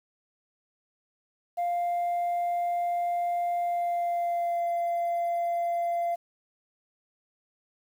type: tone with pitch glide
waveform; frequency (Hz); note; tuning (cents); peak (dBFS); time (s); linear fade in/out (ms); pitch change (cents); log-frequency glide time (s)
sine; 698.5 to 688.9; F5 to F5; 0 to -24; -23; 1.57-6.16; 20; -24; 3.59-4.65
effects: tanh soft clip ceiling -24 dBFS + 9-bit